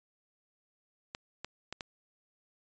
clicks, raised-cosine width 0.2 ms, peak -21 dBFS, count 4, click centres 1.149 / 1.446 / 1.726 / 1.808 s, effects resampled to 16000 Hz

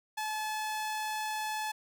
sawtooth tone, 861 Hz, A5, 38 cents flat, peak -29 dBFS, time 0.17-1.72 s, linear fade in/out 10 ms, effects none

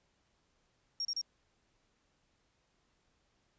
sine tone bursts, 5570 Hz, F8, 5 cents flat, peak -33 dBFS, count 3, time 1-1.214 s, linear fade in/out 2 ms, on 50 ms, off 32 ms, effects pink hiss -75 dBFS RMS until 3.58 s + resampled to 16000 Hz

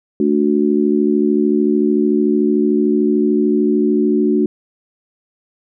sine chord, D major, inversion second, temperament just, 220.2 / 293.7 / 367.1 Hz, A3 / D4 / F#4, +2 / 0 / -14 cents, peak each -16 dBFS, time 0.2-4.46 s, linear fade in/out 2 ms, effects none

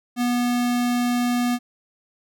square tone, 243.5 Hz, B3, 24 cents flat, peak -20 dBFS, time 0.16-1.59 s, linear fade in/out 50 ms, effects none

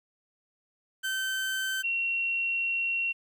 30% pulse / sine tone pair in turn, 1543 / 2734 Hz, G6 / F7, -28 / -37 cents, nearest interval minor seventh, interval 991 cents, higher second, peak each -26 dBFS, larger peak neither, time 1.03-1.83 / 1.83-3.13 s, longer second, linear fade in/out 20 ms, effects 11-bit

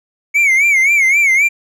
triangle tone with vibrato, 2218 Hz, C#7, in tune, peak -7 dBFS, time 0.34-1.49 s, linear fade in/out 20 ms, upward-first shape sine, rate 3.8 Hz, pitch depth 120 cents each way, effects none

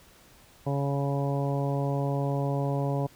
harmonic tone, 140 Hz, C#3, 18 cents sharp, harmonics 1 / 2 / 3 / 4 / 5 / 6 / 7, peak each -27 / -34 / -35 / -34 / -37 / -41 / -40 dBFS, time 0.66-3.07 s, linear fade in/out 10 ms, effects pink hiss -56 dBFS RMS until 3.15 s

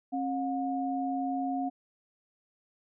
sine tone pair together, 269.6 / 719.7 Hz, C#4 / F#5, -48 / -48 cents, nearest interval octave + perfect fourth, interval 1700 cents, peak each -31 / -32 dBFS, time 0.12-1.7 s, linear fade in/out 20 ms, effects none

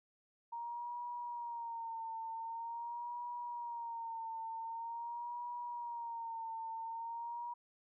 sine tone with vibrato, 932.3 Hz, A#5, in tune, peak -40 dBFS, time 0.52-7.54 s, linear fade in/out 10 ms, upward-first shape sine, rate 0.45 Hz, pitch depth 57 cents each way, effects none

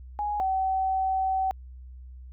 sine tone pair in turn, 830.6 / 762.3 Hz, G#5 / G5, 0 / -49 cents, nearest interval minor second, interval 149 cents, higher first, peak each -26 / -23 dBFS, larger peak second, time 0.19-0.4 / 0.4-1.51 s, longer second, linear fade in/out 0 ms, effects added 63 Hz sine -41 dBFS peak until 2.32 s

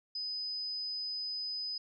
sine tone, 5010 Hz, D#8, 11 cents sharp, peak -35 dBFS, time 0.15-1.78 s, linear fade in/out 5 ms, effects none

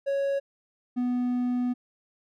triangle tone pair in turn, 554.4 / 247 Hz, C#5 / B3, 0 / 0 cents, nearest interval octave + major second, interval 1400 cents, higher first, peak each -22 dBFS, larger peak neither, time 0.06-0.4 / 0.96-1.74 s, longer second, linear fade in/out 20 ms, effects none

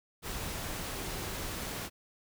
sine tone in noise, 384.6 Hz, G4, 33 cents flat, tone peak -48 dBFS, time 0.92-1.36 s, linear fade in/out 50 ms, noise pink, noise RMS -38 dBFS, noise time 0.22-1.9 s, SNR -13 dB, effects none

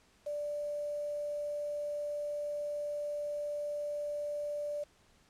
sine tone with quantisation, 587.3 Hz, D5, in tune, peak -34 dBFS, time 0.26-4.84 s, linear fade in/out 10 ms, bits 9, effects pink hiss -66 dBFS RMS until 5.29 s + low-pass 9000 Hz 12 dB/octave

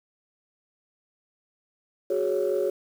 sine chord, F# suspended second, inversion none, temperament equal, 370 / 415.3 / 554.4 Hz, F#4 / G#4 / C#5, 0 / 0 / 0 cents, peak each -26 dBFS, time 2.1-2.7 s, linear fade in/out 5 ms, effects tanh soft clip ceiling -16 dBFS + 8-bit

